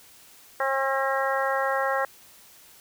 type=harmonic tone; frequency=269.5 Hz; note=C#4; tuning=49 cents flat; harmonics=2 / 3 / 4 / 5 / 6 / 7; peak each=-27 / -29 / -30 / -31 / -32 / -32 dBFS; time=0.6-2.05 s; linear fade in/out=2 ms; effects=white hiss -52 dBFS RMS until 2.8 s